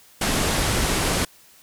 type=low-pass noise; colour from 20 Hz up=pink; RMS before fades=-22 dBFS; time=0.21-1.25 s; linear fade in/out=5 ms; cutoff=12000 Hz; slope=48 dB/octave; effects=white hiss -52 dBFS RMS until 1.62 s